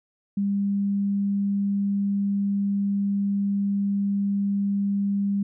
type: tone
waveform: sine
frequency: 200 Hz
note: G3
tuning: 35 cents sharp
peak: -21 dBFS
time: 0.37-5.43 s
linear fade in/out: 5 ms
effects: none